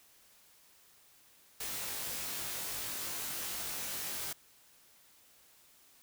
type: noise with comb filter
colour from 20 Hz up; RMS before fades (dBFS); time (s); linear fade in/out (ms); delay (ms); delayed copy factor
white; -39; 1.6-4.33; 5; 20; +0.75
effects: white hiss -63 dBFS RMS until 6.02 s